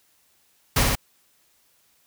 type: noise with echo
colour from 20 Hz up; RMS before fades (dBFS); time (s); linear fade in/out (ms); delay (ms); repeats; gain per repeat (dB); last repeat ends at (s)
pink; -19; 0.76-0.83; 5; 62; 2; -2; 0.954
effects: white hiss -63 dBFS RMS until 2.06 s